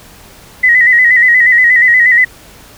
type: tone with vibrato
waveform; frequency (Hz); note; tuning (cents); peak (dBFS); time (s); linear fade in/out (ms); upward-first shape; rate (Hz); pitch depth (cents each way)
sine; 1949; B6; -23; -4; 0.63-2.25; 10; square; 8.4; 54
effects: pink hiss -38 dBFS RMS until 2.77 s